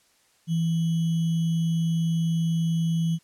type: tone with sample-and-hold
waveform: sine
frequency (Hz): 164.81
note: E3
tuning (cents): 0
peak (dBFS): -21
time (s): 0.47-3.19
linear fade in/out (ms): 50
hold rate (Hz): 3150
effects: white hiss -63 dBFS RMS until 3.23 s + low-pass 10000 Hz 12 dB/octave